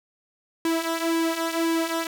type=tone with flanger; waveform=sawtooth; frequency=329.6 Hz; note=E4; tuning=in tune; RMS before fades=-25 dBFS; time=0.65-2.07 s; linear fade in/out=2 ms; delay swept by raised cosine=1.4 to 3.5 ms; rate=1.9 Hz; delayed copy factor=-0.65; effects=none